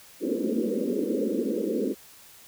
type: band-pass noise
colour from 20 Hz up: pink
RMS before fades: -27 dBFS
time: 0.2-1.95 s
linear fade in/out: 50 ms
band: 200 to 530 Hz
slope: 96 dB/octave
effects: white hiss -51 dBFS RMS until 2.47 s